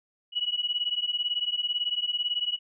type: beating tone pair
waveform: sine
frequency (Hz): 2919 / 2937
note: F#7 / F#7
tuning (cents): -24 / -13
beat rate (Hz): 18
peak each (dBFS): -29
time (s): 0.32-2.59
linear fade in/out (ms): 50
effects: none